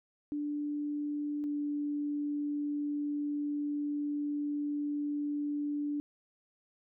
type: tone pair in turn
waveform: sine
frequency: 293.7 / 292.1 Hz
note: D4 / D4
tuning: 0 / -9 cents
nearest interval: unison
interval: 9 cents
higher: first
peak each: -32 / -31 dBFS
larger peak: second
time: 0.32-1.44 / 1.44-6 s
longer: second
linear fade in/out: 0 ms
effects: none